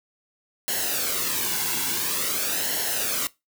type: noise with flanger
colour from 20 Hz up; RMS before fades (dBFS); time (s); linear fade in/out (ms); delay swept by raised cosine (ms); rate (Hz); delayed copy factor
white; -26; 0.68-3.27; 0; 0.82 to 1.65; 0.48; -0.65
effects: noise-tail reverb RT60 0.2 s tail -20 dB re dry